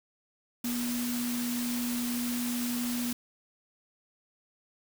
sine tone in noise, 242.2 Hz, B3, 34 cents flat, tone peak -30 dBFS, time 0.64-3.13 s, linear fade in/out 5 ms, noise white, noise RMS -37 dBFS, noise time 0.64-3.13 s, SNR +4 dB, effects none

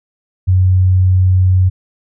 sine tone, 92.6 Hz, F#2, 2 cents sharp, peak -7 dBFS, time 0.47-1.7 s, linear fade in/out 20 ms, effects none

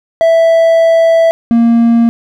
triangle tone pair in turn, 659.3 / 232.6 Hz, E5 / A#3, 0 / -4 cents, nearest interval octave + tritone, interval 1804 cents, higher first, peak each -3 dBFS, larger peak neither, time 0.21-1.31 / 1.51-2.09 s, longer first, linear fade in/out 0 ms, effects none

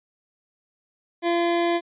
25% pulse tone, 342.4 Hz, F4, 34 cents flat, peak -16 dBFS, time 1.22-1.81 s, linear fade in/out 50 ms, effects resampled to 8000 Hz

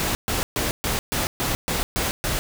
pink noise bursts, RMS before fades -24 dBFS, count 9, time 0-2.39 s, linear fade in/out 0 ms, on 150 ms, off 130 ms, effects none

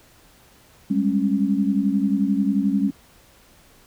sine tone cluster, 196.4 / 207.7 / 274.9 Hz, G3 / G#3 / C#4, +4 / 0 / -14 cents, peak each -22 dBFS, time 0.9-2.91 s, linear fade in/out 10 ms, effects pink hiss -53 dBFS RMS until 3.86 s

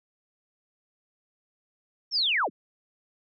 sine linear sweep, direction down, 5588 to 111.6 Hz, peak -22 dBFS, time 2.11-2.5 s, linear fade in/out 50 ms, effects none

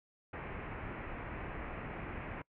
pink low-pass noise, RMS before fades -43 dBFS, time 0.33-2.42 s, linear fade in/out 5 ms, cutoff 2500 Hz, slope 48 dB/octave, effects noise-tail reverb RT60 0.1 s tail -24 dB re dry

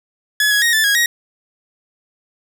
sawtooth tone with pitch steps, 1701 / 1669 / 1870 / 1756 / 1650 / 1888 Hz, G#6 / G#6 / A#6 / A6 / G#6 / A#6, +41 / +8 / +5 / -4 / -12 / +22 cents, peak -9 dBFS, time 0.4-1.06 s, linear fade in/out 2 ms, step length 110 ms, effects none

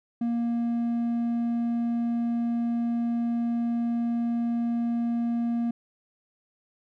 sine tone with hard clipping, 234.9 Hz, A#3, 13 cents sharp, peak -25 dBFS, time 0.21-5.71 s, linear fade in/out 5 ms, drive 3 dB, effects none

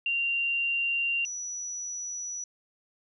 sine tone pair in turn, 2771 / 5892 Hz, F7 / F#8, -14 / -8 cents, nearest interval octave + minor second, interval 1306 cents, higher second, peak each -25 / -33 dBFS, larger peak first, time 0.06-1.25 / 1.25-2.44 s, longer neither, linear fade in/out 2 ms, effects none

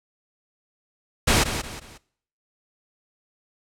pink noise with echo, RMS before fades -18 dBFS, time 1.27-1.44 s, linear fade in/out 10 ms, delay 180 ms, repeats 3, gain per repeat -9 dB, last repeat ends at 1.98 s, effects noise-tail reverb RT60 0.6 s tail -21 dB re dry + low-pass 10000 Hz 12 dB/octave

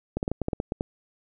clicks, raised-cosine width 2 ms, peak -13 dBFS, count 10, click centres 0.17 / 0.229 / 0.279 / 0.316 / 0.417 / 0.484 / 0.532 / 0.601 / 0.721 / 0.809 s, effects none

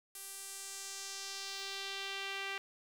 sawtooth tone with band-pass filter sweep, 392 Hz, G4, in tune, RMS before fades -43 dBFS, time 0.15-2.58 s, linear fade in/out 2 ms, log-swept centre 11000 to 2400 Hz, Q 1.6, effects 10-bit

